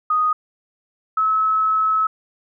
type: tone pair in turn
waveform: sine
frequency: 1244.5 / 1293.3 Hz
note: D#6 / E6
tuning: 0 / -33 cents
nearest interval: minor second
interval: 67 cents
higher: second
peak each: -15 dBFS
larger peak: neither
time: 0.1-0.33 / 1.17-2.07 s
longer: second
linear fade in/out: 5 ms
effects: none